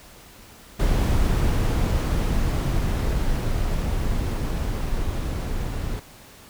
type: noise with level ramp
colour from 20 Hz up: brown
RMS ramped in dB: -19 to -27 dBFS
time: 0.79-6 s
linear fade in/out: 10 ms
effects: pink hiss -47 dBFS RMS until 6.49 s